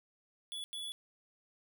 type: tone bursts at uneven times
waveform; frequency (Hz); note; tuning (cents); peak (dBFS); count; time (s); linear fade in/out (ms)
square; 3422; A7; -49; -40; 2; 0.52-0.64 / 0.73-0.92; 0
effects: none